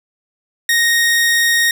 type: tone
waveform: sawtooth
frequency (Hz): 1864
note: A#6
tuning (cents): -1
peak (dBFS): -8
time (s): 0.69-1.71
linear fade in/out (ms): 2
effects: none